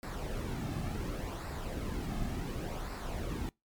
brown noise with flanger, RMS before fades -37 dBFS, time 0.03-3.49 s, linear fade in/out 0 ms, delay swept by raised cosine 0.31 to 2.11 ms, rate 0.69 Hz, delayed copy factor -0.55, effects noise-tail reverb RT60 0.2 s tail -25 dB re dry + MP3 96 kbps

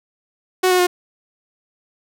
sawtooth tone with pitch steps, 370 / 364.1 / 358.2 Hz, F#4 / F#4 / F4, 0 / -28 / +44 cents, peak -9 dBFS, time 0.63-0.87 s, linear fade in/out 10 ms, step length 80 ms, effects none

